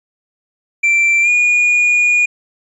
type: tone with pitch glide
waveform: triangle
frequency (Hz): 2349 to 2442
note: D7 to D#7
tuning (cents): 0 to -33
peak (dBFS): -8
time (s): 0.83-2.26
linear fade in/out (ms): 10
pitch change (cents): +67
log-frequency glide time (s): 1.22-1.29
effects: resampled to 24000 Hz